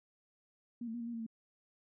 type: tone with pitch steps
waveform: sine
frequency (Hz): 238 / 224.5 / 239.2 / 231.8 / 236.8 / 229.1 / 224.7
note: A#3 / A3 / A#3 / A#3 / A#3 / A#3 / A3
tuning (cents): +36 / +35 / +45 / -10 / +27 / -30 / +37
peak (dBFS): -38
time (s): 0.81-1.265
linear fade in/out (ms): 5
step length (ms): 65
effects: none

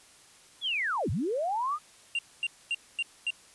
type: linear two-way sweep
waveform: sine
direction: down then up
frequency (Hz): 3505 to 76.4 to 1268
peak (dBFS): -27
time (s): 0.61-1.79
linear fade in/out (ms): 50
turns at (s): 1.1
type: tone bursts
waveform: triangle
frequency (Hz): 2777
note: F7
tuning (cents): -10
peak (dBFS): -25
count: 5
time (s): 2.15-3.305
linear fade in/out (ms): 2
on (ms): 39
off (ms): 240
effects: white hiss -56 dBFS RMS until 3.54 s + resampled to 24000 Hz

